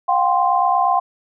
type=chord; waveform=sine; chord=F suspended second; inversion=none; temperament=equal with one note detuned; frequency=715.6 / 784 / 1046.5 Hz; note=F5 / G5 / C6; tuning=+42 / 0 / 0 cents; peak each=-18 dBFS; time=0.08-1 s; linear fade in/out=10 ms; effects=none